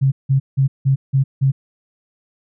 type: tone bursts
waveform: sine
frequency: 135.2 Hz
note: C#3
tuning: 43 cents flat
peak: -11 dBFS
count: 6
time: 0.01-1.52 s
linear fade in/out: 20 ms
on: 110 ms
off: 170 ms
effects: none